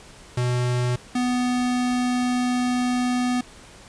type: tone pair in turn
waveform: square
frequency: 123.47 / 248 Hz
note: B2 / B3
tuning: 0 / +7 cents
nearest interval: octave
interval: 1207 cents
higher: second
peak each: -21 dBFS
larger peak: neither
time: 0.37-0.96 / 1.15-3.41 s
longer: second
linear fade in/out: 5 ms
effects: pink hiss -46 dBFS RMS until 3.88 s + resampled to 22050 Hz